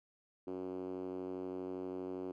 5% pulse tone with band-pass filter, 92.5 Hz, F#2, in tune, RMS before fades -42 dBFS, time 0.47-2.32 s, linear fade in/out 5 ms, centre 330 Hz, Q 3.7, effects none

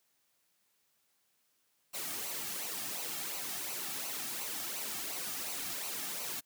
white noise with flanger, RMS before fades -39 dBFS, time 1.93-6.41 s, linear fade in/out 20 ms, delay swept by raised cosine 0.57 to 2.07 ms, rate 2.8 Hz, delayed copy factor -0.6, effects white hiss -75 dBFS RMS until 6.45 s + high-pass 100 Hz 12 dB/octave

